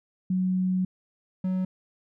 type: tone pair in turn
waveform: sine / triangle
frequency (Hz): 185 / 185.91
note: F#3 / F#3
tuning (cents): 0 / +9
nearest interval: unison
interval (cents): 9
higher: second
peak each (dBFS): -22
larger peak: neither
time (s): 0.3-0.85 / 1.44-1.65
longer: first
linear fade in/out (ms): 5
effects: none